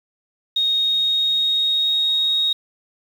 sine tone with pitch glide, 3729 to 3757 Hz, A#7 to A#7, 0 to +13 cents, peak -16 dBFS, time 0.56-2.53 s, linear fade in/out 5 ms, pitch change +13 cents, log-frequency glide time 0.68-2.32 s, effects 7-bit

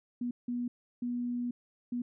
sine tone bursts at uneven times, 243 Hz, B3, 28 cents flat, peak -31 dBFS, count 4, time 0.21-0.31 / 0.48-0.68 / 1.02-1.51 / 1.92-2.02 s, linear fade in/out 5 ms, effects none

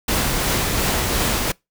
pink noise with tremolo, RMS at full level -19 dBFS, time 0.08-1.52 s, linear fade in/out 5 ms, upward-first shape triangle, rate 2.8 Hz, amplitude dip 30%, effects noise-tail reverb RT60 0.2 s tail -25 dB re dry

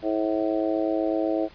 harmonic tone, 108.1 Hz, A2, 30 cents flat, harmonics 3 / 4 / 5 / 6 / 7, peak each -25 / -32 / -29 / -28 / -35 dBFS, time 0.02-1.49 s, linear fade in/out 50 ms, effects pink hiss -50 dBFS RMS until 1.54 s + resampled to 11025 Hz

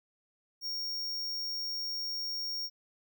square tone, 5550 Hz, F8, 12 cents flat, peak -34 dBFS, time 0.61-2.7 s, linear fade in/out 50 ms, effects none

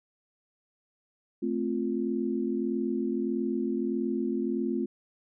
sine chord, F major, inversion first, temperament equal, 220 / 261.6 / 349.2 Hz, A3 / C4 / F4, 0 / 0 / 0 cents, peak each -31 dBFS, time 1.42-4.86 s, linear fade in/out 10 ms, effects none

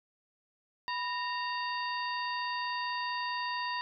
harmonic tone with a mistuned harmonic, 925 Hz, A#5, 14 cents flat, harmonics 1 / 2 / 3 / 4 / 5, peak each -34 / -38 / -43 / -46 / -42 dBFS, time 0.88-3.81 s, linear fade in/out 0 ms, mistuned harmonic 1, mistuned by +110 cents, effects none

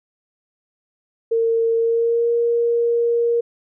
sine tone with pitch glide, 456.9 to 469.7 Hz, A#4 to A#4, -35 to +13 cents, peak -15 dBFS, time 1.31-3.41 s, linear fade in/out 10 ms, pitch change +48 cents, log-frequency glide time 1.75-2.3 s, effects none

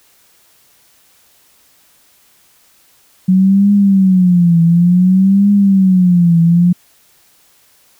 sine tone with vibrato, 184.1 Hz, F#3, 8 cents flat, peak -6 dBFS, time 3.28-6.73 s, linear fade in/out 10 ms, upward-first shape triangle, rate 0.56 Hz, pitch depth 180 cents each way, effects white hiss -51 dBFS RMS until 7.99 s

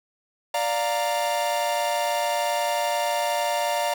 45% pulse chord, Bb major, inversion first, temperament equal with one note detuned, 587.3 / 698.5 / 927 Hz, D5 / F5 / Bb5, 0 / 0 / -10 cents, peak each -27 dBFS, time 0.54-3.94 s, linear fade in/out 5 ms, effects none

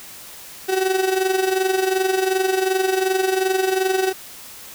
35% pulse tone with amplitude modulation, 378.3 Hz, F#4, 38 cents sharp, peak -13 dBFS, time 0.68-4.13 s, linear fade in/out 20 ms, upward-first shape sine, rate 22.7 Hz, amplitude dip 65%, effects white hiss -39 dBFS RMS until 4.74 s

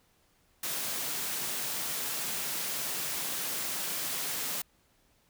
white high-pass noise, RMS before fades -34 dBFS, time 0.63-4.62 s, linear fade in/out 5 ms, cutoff 110 Hz, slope 96 dB/octave, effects pink hiss -68 dBFS RMS until 5.29 s

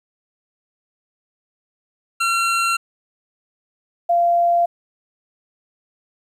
25% pulse / sine tone pair in turn, 1364 / 690.5 Hz, F6 / F5, -41 / -20 cents, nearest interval octave, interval 1179 cents, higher first, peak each -13 dBFS, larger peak neither, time 2.2-2.77 / 4.09-4.66 s, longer neither, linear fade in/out 10 ms, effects low-pass 10000 Hz 12 dB/octave + 9-bit

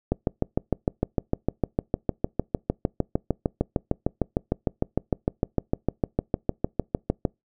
click train, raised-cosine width 2 ms, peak -8 dBFS, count 48, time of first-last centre 0.12-7.252 s, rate 6.59 Hz, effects noise-tail reverb RT60 0.2 s tail -26 dB re dry

